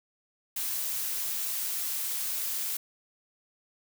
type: noise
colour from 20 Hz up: blue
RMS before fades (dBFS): -32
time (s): 0.56-2.77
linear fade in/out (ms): 5
effects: none